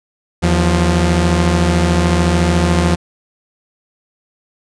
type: tone pair together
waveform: sawtooth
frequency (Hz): 80.9 / 175.53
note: E2 / F3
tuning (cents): -32 / +9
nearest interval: octave + minor second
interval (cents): 1341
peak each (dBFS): -10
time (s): 0.42-2.96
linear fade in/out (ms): 20
effects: resampled to 22050 Hz